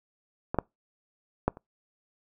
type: clicks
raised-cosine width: 1 ms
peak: -15 / -9 / -9 / -30 dBFS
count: 4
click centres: 0.545 / 0.587 / 1.48 / 1.571 s
effects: noise-tail reverb RT60 0.2 s tail -26 dB re dry